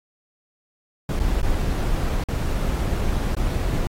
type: noise with dropouts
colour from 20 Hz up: brown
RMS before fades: -22 dBFS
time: 1.09-3.87 s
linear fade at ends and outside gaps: 1 ms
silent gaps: 1.193-1.199 / 1.416-1.429 / 2.238-2.286 / 3.35-3.368 s
effects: AAC 48 kbps